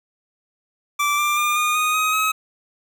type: tone with pitch steps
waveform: 25% pulse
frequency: 1167 / 1184.7 / 1202.6 / 1220.8 / 1239.3 / 1258 / 1277 Hz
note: D6 / D6 / D6 / D#6 / D#6 / D#6 / D#6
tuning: -11 / +15 / +41 / -33 / -7 / +19 / +45 cents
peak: -14 dBFS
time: 0.99-2.32 s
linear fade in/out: 10 ms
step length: 190 ms
effects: none

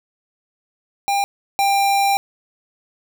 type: tone pair in turn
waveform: square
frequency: 800 / 794 Hz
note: G5 / G5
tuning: +35 / +22 cents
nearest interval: unison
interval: 13 cents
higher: first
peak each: -17 / -15 dBFS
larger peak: second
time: 1.08-1.24 / 1.59-2.17 s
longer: second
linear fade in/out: 0 ms
effects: none

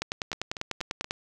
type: two click trains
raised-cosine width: 0.2 ms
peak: -12 / -19 dBFS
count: 12 / 4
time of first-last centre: 0.02-1.109 / 0.33-1.044 s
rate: 10.1 / 4.2 Hz
effects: none

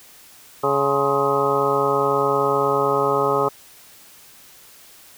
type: harmonic tone with a mistuned harmonic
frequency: 139.7 Hz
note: C#3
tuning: 14 cents sharp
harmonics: 1 / 2 / 3 / 4 / 5 / 6 / 7 / 8 / 9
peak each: -31 / -31 / -21 / -24 / -30 / -26 / -32 / -25 / -23 dBFS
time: 0.63-3.49 s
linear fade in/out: 10 ms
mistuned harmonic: 8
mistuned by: -79 cents
effects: white hiss -47 dBFS RMS until 5.17 s

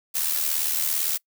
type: noise with amplitude modulation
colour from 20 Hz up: blue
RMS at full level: -22 dBFS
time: 0.14-1.18 s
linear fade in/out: 20 ms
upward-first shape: sine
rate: 77.8 Hz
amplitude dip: 60%
effects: noise-tail reverb RT60 0.1 s tail -23 dB re dry

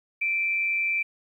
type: tone pair together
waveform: sine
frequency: 2349 / 2538 Hz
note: D7 / D#7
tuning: 0 / +34 cents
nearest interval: minor second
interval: 134 cents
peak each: -23 / -34 dBFS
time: 0.21-1.03 s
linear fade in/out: 10 ms
effects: 10-bit

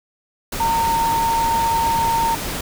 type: tone in noise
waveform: sine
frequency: 916 Hz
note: A#5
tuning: 31 cents flat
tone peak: -16 dBFS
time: 0.6-2.35 s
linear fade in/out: 5 ms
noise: pink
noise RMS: -26 dBFS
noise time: 0.52-2.61 s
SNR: +7 dB
effects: none

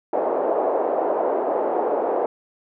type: band-pass noise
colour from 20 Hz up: white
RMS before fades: -22 dBFS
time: 0.13-2.26 s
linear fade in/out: 2 ms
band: 380 to 710 Hz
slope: 24 dB/octave
effects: none

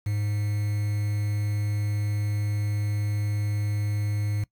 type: tone with quantisation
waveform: triangle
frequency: 103.8 Hz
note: G#2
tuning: in tune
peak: -22 dBFS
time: 0.06-4.44 s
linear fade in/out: 5 ms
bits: 7
effects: noise-tail reverb RT60 0.1 s tail -21 dB re dry

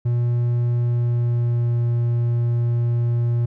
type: tone with pitch glide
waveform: triangle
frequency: 120 to 118.76 Hz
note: B2 to A#2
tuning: -49 to +33 cents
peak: -15 dBFS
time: 0.05-3.46 s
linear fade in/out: 10 ms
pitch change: -18 cents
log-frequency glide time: 0.81-1.85 s
effects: none

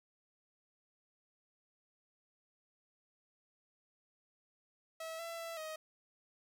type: tone with pitch steps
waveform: sawtooth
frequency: 648 / 669 / 665 / 628 Hz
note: E5 / E5 / E5 / D#5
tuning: -30 / +25 / +15 / +16 cents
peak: -38 dBFS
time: 5-5.76 s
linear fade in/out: 5 ms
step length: 190 ms
effects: none

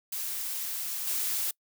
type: noise with level steps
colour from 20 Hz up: blue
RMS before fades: -34 / -30 dBFS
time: 0.12-1.51 s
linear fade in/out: 5 ms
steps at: 1.07 s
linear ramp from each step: 2 ms
effects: noise-tail reverb RT60 0.1 s tail -25 dB re dry

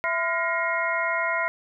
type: tone cluster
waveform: sine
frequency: 664 / 1016 / 1407 / 1889 / 2149 Hz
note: E5 / B5 / F6 / A#6 / C7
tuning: +12 / +49 / +12 / +22 / +46 cents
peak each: -29 dBFS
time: 0.04-1.48 s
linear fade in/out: 0 ms
effects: none

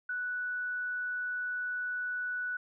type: tone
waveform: sine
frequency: 1480 Hz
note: F#6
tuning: in tune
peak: -32 dBFS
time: 0.09-2.57 s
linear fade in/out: 5 ms
effects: none

